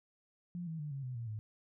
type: tone with pitch steps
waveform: sine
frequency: 175.2 / 161.59 / 149.04 / 137.46 / 126.78 / 116.93 / 107.85 Hz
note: F3 / E3 / D3 / C#3 / B2 / A#2 / A2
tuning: +6 / -34 / +26 / -14 / +46 / +6 / -34 cents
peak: -38 dBFS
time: 0.55-1.39 s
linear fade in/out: 0 ms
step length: 120 ms
effects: none